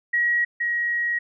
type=tone pair in turn; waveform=sine; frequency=1906 / 1897.8 Hz; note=A#6 / A#6; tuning=+38 / +31 cents; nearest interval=unison; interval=7 cents; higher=first; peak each=-18 / -21 dBFS; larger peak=first; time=0.13-0.45 / 0.6-1.19 s; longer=second; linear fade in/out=10 ms; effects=none